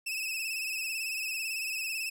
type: tone with vibrato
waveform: sawtooth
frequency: 2603 Hz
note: E7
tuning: 22 cents flat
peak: -29 dBFS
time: 0.06-2.1 s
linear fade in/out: 10 ms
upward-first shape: sine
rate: 18 Hz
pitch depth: 59 cents each way
effects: none